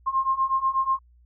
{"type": "beating tone pair", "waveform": "sine", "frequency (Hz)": [1059, 1067.2], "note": ["C6", "C6"], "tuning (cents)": [21, 34], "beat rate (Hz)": 8.2, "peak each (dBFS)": [-25, -23], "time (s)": [0.06, 0.99], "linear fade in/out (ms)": 20, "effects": ["added 60 Hz sine -53 dBFS peak until 1.25 s"]}